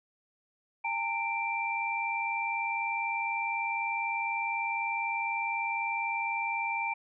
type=tone cluster; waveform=sine; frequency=809 / 909 / 2353 Hz; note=G#5 / A#5 / D7; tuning=-46 / -44 / +3 cents; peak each=-37 / -33 / -32 dBFS; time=0.84-6.94 s; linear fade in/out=10 ms; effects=none